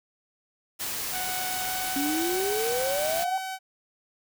white noise, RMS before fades -32 dBFS, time 0.79-3.25 s, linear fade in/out 20 ms
sawtooth tone with pitch glide, 740 to 759 Hz, F#5 to F#5, 0 to +44 cents, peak -28 dBFS, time 1.11-3.59 s, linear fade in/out 50 ms, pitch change +44 cents, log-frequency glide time 1.37-2.56 s
sine exponential sweep, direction up, 274.7 to 779 Hz, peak -26 dBFS, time 1.96-3.38 s, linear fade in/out 2 ms
effects none

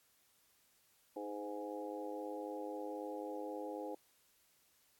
harmonic tone with a mistuned harmonic, 103.83 Hz, G#2, in tune, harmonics 3 / 4 / 5 / 6 / 7 / 8, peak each -46 / -48 / -45 / -57 / -53 / -49 dBFS, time 1.16-3.95 s, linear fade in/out 5 ms, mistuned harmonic 5, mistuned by -18 cents, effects white hiss -72 dBFS RMS until 4.99 s + AAC 64 kbps

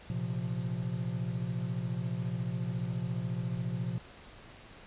triangle chord, Bb suspended second, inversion none, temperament equal, 116.54 / 130.81 / 174.61 Hz, Bb2 / C3 / F3, 0 / 0 / 0 cents, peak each -34 dBFS, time 0.1-3.98 s, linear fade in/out 0 ms, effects pink hiss -52 dBFS RMS until 4.86 s + resampled to 8000 Hz

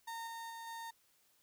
35% pulse tone with level steps, 917 Hz, A#5, 29 cents flat, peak -40 / -42 / -44 / -42 dBFS, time 0.07-0.91 s, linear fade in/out 10 ms, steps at 0.27 / 0.5 / 0.67 s, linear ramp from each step 2 ms, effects white hiss -72 dBFS RMS until 1.42 s

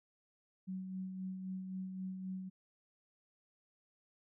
sine tone with tremolo, 187.6 Hz, F#3, 24 cents sharp, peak -38 dBFS, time 0.67-2.5 s, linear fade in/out 20 ms, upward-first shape sine, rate 3.8 Hz, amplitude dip 40%, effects none

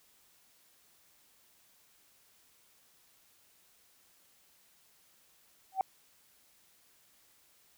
sine tone with exponential growth, 766 Hz, G5, 40 cents flat, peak -21 dBFS, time 5.72-5.81 s, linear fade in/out 1 ms, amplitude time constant 18 ms, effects tanh soft clip ceiling -19 dBFS + white hiss -66 dBFS RMS until 7.77 s

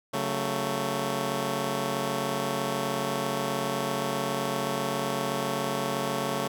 10% pulse chord, F# minor, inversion second, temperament just, 138.75 / 185 / 222 Hz, C#3 / F#3 / A3, +2 / 0 / +16 cents, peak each -24 / -26 / -23 dBFS, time 0.13-6.48 s, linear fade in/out 10 ms, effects none

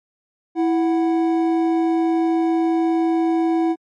triangle tone pair together, 329.6 / 739.9 Hz, E4 / F#5, 0 / 0 cents, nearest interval octave + major second, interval 1400 cents, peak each -14 / -23 dBFS, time 0.55-3.76 s, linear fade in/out 50 ms, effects MP3 48 kbps

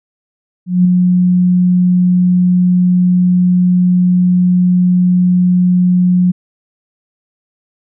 sine tone with ADSR envelope, 180.1 Hz, F#3, 46 cents flat, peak -4 dBFS, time 0.66-6.32 s, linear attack 190 ms, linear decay 4 ms, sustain -3 dB, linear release 15 ms, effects none

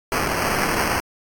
white noise with sample-and-hold, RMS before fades -22 dBFS, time 0.12-1 s, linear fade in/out 0 ms, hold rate 3675 Hz, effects AAC 64 kbps

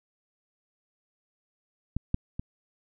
clicks, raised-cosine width 5 ms, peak -16 / -12 / -20 dBFS, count 3, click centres 1.966 / 2.144 / 2.395 s, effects none

